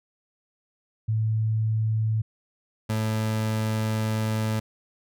sine / 30% pulse tone pair in turn, 110 / 109.44 Hz, A2 / A2, 0 / -9 cents, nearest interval unison, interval 9 cents, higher first, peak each -21 dBFS, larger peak neither, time 1.08-2.22 / 2.89-4.6 s, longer second, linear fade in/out 10 ms, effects none

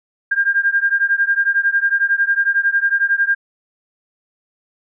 sine beating tone pair, 1600 / 1611 Hz, G6 / G6, +35 / +47 cents, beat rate 11 Hz, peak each -16 / -17 dBFS, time 0.31-3.35 s, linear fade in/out 10 ms, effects none

